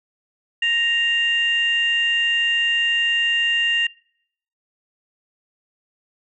sine tone pair together, 1864.7 / 2794 Hz, A#6 / F7, 0 / 0 cents, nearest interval perfect fifth, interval 700 cents, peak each -20 / -18 dBFS, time 0.62-3.87 s, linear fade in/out 5 ms, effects noise-tail reverb RT60 0.7 s tail -25 dB re dry + tanh soft clip ceiling -10 dBFS

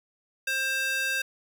square tone with high-pass filter, 530 Hz, C5, 22 cents sharp, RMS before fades -28 dBFS, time 0.47-1.22 s, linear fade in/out 5 ms, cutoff 1900 Hz, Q 2.6, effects none

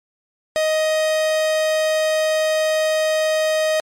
45% pulse tone, 626 Hz, D#5, 10 cents sharp, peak -16 dBFS, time 0.56-3.8 s, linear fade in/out 0 ms, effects low-pass 10000 Hz 12 dB/octave + MP3 64 kbps

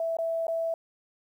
sine tone with dropouts, 659.3 Hz, E5, in tune, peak -26 dBFS, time 0-0.74 s, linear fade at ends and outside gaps 2 ms, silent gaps 0.169-0.186 / 0.469-0.481 s, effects 10-bit

